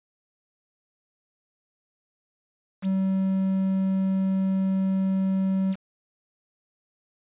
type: tone with quantisation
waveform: triangle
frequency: 191.1 Hz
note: G3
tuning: 44 cents flat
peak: -19 dBFS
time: 2.82-5.76 s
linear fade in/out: 50 ms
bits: 7
effects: resampled to 8000 Hz

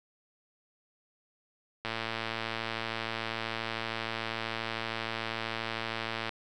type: click train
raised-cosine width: 0.3 ms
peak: -17 dBFS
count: 503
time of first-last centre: 1.85-6.292 s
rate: 113 Hz
effects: none

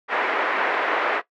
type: band-pass noise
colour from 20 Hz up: white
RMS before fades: -23 dBFS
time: 0.08-1.22 s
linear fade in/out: 50 ms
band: 360 to 2000 Hz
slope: 24 dB/octave
effects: noise-tail reverb RT60 0.1 s tail -17 dB re dry

